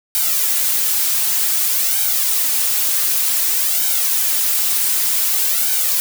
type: noise with flanger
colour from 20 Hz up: blue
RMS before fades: -17 dBFS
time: 0.15-6 s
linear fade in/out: 0 ms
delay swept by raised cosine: 1.3 to 5 ms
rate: 0.54 Hz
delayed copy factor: +0.85
effects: none